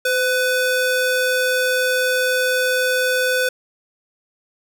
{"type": "ring-modulated tone", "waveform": "square", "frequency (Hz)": 1002, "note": "B5", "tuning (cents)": 25, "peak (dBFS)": -14, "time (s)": [0.05, 3.49], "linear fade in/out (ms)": 5, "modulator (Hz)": 492, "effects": []}